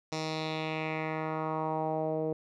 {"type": "tone with low-pass filter sweep", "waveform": "10% pulse", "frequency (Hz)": 157.5, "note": "D#3", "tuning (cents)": 21, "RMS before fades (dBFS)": -33, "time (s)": [0.12, 2.33], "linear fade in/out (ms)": 2, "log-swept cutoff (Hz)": [5700, 480], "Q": 2.6, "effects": []}